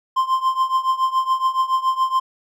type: tone with tremolo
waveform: triangle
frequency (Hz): 1046.5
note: C6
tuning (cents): 0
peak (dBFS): -11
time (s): 0.16-2.2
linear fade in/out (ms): 10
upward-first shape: triangle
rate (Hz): 7.1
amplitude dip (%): 90
effects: none